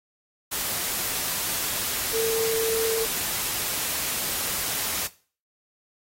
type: tone in noise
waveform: sine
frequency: 450 Hz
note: A4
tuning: 39 cents sharp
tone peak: -23 dBFS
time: 2.13-3.06 s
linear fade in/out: 20 ms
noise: white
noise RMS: -28 dBFS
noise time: 0.51-5.08 s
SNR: +2 dB
effects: noise-tail reverb RT60 0.4 s tail -18 dB re dry + AAC 48 kbps